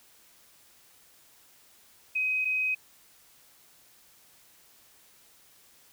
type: tone pair in turn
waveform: sine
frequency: 2522 / 2522 Hz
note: D#7 / D#7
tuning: +23 / +23 cents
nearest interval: unison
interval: 0 cents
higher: neither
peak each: -25 dBFS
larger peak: neither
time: 2.15-2.45 / 2.45-2.75 s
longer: neither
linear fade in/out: 10 ms
effects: white hiss -59 dBFS RMS until 5.92 s